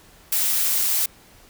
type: noise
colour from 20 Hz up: blue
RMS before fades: -21 dBFS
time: 0.32-1.06 s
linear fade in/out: 5 ms
effects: pink hiss -51 dBFS RMS until 1.49 s